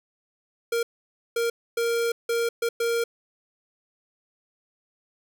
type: tone bursts at uneven times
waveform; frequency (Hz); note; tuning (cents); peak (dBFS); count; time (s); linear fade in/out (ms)
square; 466.2; A#4; 0; -23; 6; 0.72-0.83 / 1.36-1.5 / 1.77-2.12 / 2.29-2.49 / 2.62-2.69 / 2.8-3.04; 5
effects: none